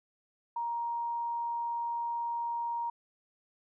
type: tone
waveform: sine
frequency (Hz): 939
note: A#5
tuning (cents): +12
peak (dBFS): -31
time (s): 0.56-2.9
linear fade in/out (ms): 5
effects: none